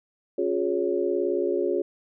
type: tone cluster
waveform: sine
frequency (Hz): 277.2 / 357.6 / 416.1 / 558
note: C#4 / F4 / G#4 / C#5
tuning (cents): 0 / +41 / +3 / +11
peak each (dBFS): -33 / -25 / -27 / -30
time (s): 0.38-1.82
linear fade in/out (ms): 5
effects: none